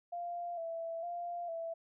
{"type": "tone with vibrato", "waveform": "sine", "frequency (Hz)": 679, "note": "F5", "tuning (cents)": -49, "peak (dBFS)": -37, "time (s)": [0.12, 1.74], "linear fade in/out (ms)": 10, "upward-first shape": "square", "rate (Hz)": 1.1, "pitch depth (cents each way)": 42, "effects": []}